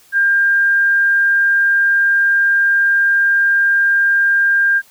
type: tone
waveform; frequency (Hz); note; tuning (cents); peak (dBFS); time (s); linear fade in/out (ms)
sine; 1600; G6; +35; -10; 0.12-4.82; 50
effects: white hiss -49 dBFS RMS until 4.9 s